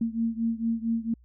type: beating tone pair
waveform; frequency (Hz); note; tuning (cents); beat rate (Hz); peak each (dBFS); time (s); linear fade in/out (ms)
sine; 226.8 / 231.2; A#3 / A#3; -47 / -14; 4.4; -27 / -29; 0.01-1.14; 5
effects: added 60 Hz sine -53 dBFS peak until 1.24 s